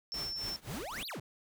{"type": "tone", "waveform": "sine", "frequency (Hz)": 5390, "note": "E8", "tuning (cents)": 38, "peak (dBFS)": -36, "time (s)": [0.12, 0.56], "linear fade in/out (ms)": 0}
{"type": "noise with tremolo", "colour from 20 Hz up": "pink", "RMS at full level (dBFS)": -42, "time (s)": [0.14, 1.03], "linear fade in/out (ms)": 0, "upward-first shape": "triangle", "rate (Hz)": 3.7, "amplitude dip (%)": 95}
{"type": "exponential two-way sweep", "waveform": "square", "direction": "up then down", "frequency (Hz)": [97.9, 4925, 97.9], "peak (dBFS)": -40, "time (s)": [0.67, 1.2], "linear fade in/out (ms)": 5, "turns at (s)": 1.07}
{"effects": []}